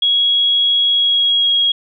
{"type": "tone with pitch glide", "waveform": "sine", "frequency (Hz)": [3322, 3293], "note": ["G#7", "G#7"], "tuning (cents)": [0, -15], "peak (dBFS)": -11, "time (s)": [0.02, 1.72], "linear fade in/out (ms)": 5, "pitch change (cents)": -15, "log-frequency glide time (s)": [0.89, 1.51], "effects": []}